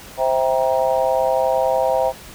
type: chord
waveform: sine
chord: C dominant seventh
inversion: none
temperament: just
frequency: 523.3 / 654.1 / 784.9 / 941.9 Hz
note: C5 / E5 / G5 / Bb5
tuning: 0 / -14 / +2 / +18 cents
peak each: -19 / -20 / -22 / -24 dBFS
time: 0.17-2.13 s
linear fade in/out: 50 ms
effects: pink hiss -39 dBFS RMS until 2.34 s